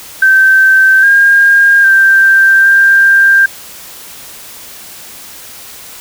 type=tone with pitch steps; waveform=sine; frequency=1551 / 1613 / 1573 / 1587 Hz; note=G6 / G6 / G6 / G6; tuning=-19 / +49 / +6 / +21 cents; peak=-3 dBFS; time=0.22-3.46 s; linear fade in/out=5 ms; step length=810 ms; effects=white hiss -31 dBFS RMS until 6 s